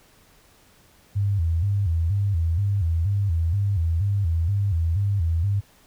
sine tone with vibrato, 91.1 Hz, F#2, 26 cents flat, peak -19 dBFS, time 1.15-5.61 s, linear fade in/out 20 ms, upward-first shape square, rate 2.1 Hz, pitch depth 170 cents each way, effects pink hiss -56 dBFS RMS until 5.86 s

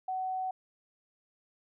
sine tone, 750 Hz, F#5, 23 cents sharp, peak -31 dBFS, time 0.08-0.51 s, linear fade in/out 5 ms, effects none

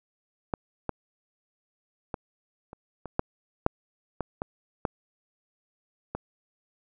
clicks, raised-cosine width 1 ms, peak -13 / -14 / -17 / -28 / -23 / -9 / -6 / -15 / -16 / -11 / -17 dBFS, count 11, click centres 0.538 / 0.893 / 2.142 / 2.731 / 3.057 / 3.194 / 3.664 / 4.207 / 4.419 / 4.852 / 6.15 s, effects none

